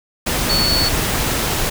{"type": "tone in noise", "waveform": "sine", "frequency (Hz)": 4435, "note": "C#8", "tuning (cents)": 0, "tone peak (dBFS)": -16, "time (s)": [0.49, 0.89], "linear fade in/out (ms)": 10, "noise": "pink", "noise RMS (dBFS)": -19, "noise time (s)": [0.26, 1.7], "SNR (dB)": 0, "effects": []}